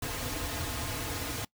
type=noise with comb filter; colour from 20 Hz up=pink; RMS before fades=-35 dBFS; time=0.02-1.45 s; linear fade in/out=5 ms; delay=5.2 ms; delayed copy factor=-1; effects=noise-tail reverb RT60 0.1 s tail -22 dB re dry